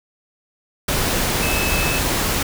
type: tone in noise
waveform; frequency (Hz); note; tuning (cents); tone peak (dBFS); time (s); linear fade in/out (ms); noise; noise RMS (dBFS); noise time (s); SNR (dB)
sine; 2600; E7; -24; -24; 1.42-1.99; 5; pink; -20; 0.88-2.43; -7
effects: none